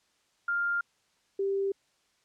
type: tone pair in turn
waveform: sine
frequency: 1400 / 392.9 Hz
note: F6 / G4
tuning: +4 / +4 cents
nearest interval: octave + minor seventh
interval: 2200 cents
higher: first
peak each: -26 dBFS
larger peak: neither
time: 0.48-0.81 / 1.39-1.72 s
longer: neither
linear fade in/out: 5 ms
effects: white hiss -70 dBFS RMS until 2.24 s + low-pass 7000 Hz 12 dB/octave